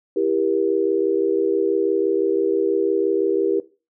sine chord, E diminished, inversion none, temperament just, 329.6 / 395.6 / 474.7 Hz, E4 / G4 / Bb4, 0 / +16 / +31 cents, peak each -23 / -20 / -23 dBFS, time 0.16-3.6 s, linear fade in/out 5 ms, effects noise-tail reverb RT60 0.3 s tail -17 dB re dry

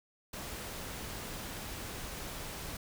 pink noise, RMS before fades -42 dBFS, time 0.33-2.77 s, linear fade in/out 5 ms, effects none

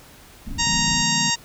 pink low-pass noise, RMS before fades -32 dBFS, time 0.46-1.02 s, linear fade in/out 5 ms, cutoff 310 Hz, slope 96 dB/octave
harmonic tone, 932.3 Hz, A#5, in tune, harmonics 1 / 2 / 3 / 4 / 5 / 6 / 7 / 8, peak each -27 / -27 / -27 / -27 / -27 / -27 / -27 / -27 dBFS, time 0.58-1.36 s, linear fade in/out 20 ms
sine chord, D diminished seventh, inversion none, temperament equal with one note detuned, 150.7 / 174.61 / 207.7 / 246.9 Hz, D3 / F3 / Ab3 / Cb4, +45 / 0 / 0 / 0 cents, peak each -31 dBFS, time 0.67-1.3 s, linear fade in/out 0 ms
effects pink hiss -47 dBFS RMS until 1.44 s

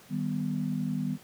sine chord, Eb augmented, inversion none, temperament equal, 155.56 / 196 / 246.9 Hz, Eb3 / G3 / B3, 0 / 0 / 0 cents, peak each -32 dBFS, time 0.09-1.18 s, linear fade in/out 50 ms, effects pink hiss -54 dBFS RMS until 1.23 s + high-pass 100 Hz 12 dB/octave

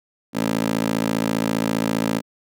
15% pulse tone with high-pass filter, 55 Hz, A1, in tune, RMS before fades -22 dBFS, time 0.33-2.22 s, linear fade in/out 50 ms, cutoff 260 Hz, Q 1.9, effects none

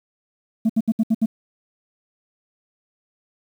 sine tone bursts, 222.4 Hz, A3, 19 cents sharp, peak -12 dBFS, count 6, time 0.65-1.26 s, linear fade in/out 10 ms, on 45 ms, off 68 ms, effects tanh soft clip ceiling -13 dBFS + 8-bit

